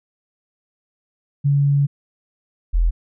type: tone pair in turn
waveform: sine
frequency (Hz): 141.7 / 42.04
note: C#3 / E1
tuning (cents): +38 / +35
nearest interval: octave + major sixth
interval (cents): 2103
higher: first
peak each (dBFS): -13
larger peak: neither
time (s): 1.44-1.87 / 2.73-2.91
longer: first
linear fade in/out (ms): 20
effects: none